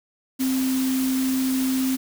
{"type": "tone in noise", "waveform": "sine", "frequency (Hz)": 261.6, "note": "C4", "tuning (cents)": 0, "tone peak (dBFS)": -20, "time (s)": [0.39, 1.97], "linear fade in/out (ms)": 20, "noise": "white", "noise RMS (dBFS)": -32, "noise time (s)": [0.39, 1.97], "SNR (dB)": 9, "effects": []}